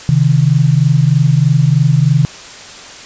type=tone pair together; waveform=sine; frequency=132.8 / 155.99 Hz; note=C3 / D#3; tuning=+26 / +5 cents; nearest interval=minor third; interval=279 cents; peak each=-10 dBFS; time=0.09-2.25 s; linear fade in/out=0 ms; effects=white hiss -32 dBFS RMS until 3.05 s + resampled to 16000 Hz